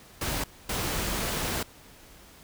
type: noise bursts at uneven times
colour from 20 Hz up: pink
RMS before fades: -30 dBFS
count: 2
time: 0.21-0.44 / 0.69-1.63 s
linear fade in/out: 5 ms
effects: pink hiss -52 dBFS RMS until 2.43 s